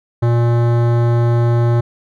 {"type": "tone with hard clipping", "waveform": "sine", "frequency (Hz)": 118.4, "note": "A#2", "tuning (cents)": 27, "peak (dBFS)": -13, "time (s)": [0.22, 1.81], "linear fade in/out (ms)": 10, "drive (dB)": 17, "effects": []}